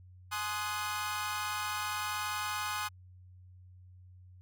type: chord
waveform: sawtooth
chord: Ab dominant seventh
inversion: none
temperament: equal with one note detuned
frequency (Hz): 843.2 / 1046.5 / 1244.5 / 1480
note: Ab5 / C6 / Eb6 / Gb6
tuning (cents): +26 / 0 / 0 / 0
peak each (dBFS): -36 / -36 / -34 / -37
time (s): 0.31-2.89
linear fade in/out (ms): 20
effects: added 91 Hz sine -52 dBFS peak until 4.41 s